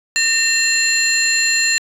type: tone cluster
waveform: sine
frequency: 1818 / 2720 / 4166 / 7170 Hz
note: A#6 / F7 / C8 / A8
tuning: -44 / -46 / -8 / +32 cents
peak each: -18 dBFS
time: 0.16-1.78 s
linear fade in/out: 0 ms
effects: tanh soft clip ceiling -7 dBFS